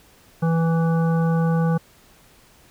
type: harmonic tone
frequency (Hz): 164.8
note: E3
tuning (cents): 0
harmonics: 1 / 3 / 5 / 7 / 9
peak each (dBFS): -17 / -27 / -31 / -34 / -36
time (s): 0.42-1.78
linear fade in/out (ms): 10
effects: pink hiss -53 dBFS RMS until 2.7 s